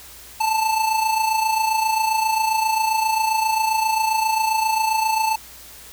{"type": "tone with amplitude modulation", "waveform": "square", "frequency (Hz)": 880, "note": "A5", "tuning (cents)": 0, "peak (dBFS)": -16, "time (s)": [0.4, 5.36], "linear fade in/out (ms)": 10, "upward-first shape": "sine", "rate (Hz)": 27.5, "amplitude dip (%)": 55, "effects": ["added 60 Hz sine -51 dBFS peak until 5.92 s", "white hiss -42 dBFS RMS until 5.92 s"]}